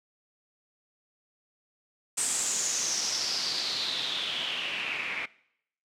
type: noise with low-pass filter sweep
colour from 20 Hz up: white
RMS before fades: -31 dBFS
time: 2.17-5.26 s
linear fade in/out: 10 ms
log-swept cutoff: 8300 to 2200 Hz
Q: 5.7
effects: noise-tail reverb RT60 0.7 s tail -21 dB re dry + high-pass 150 Hz 12 dB/octave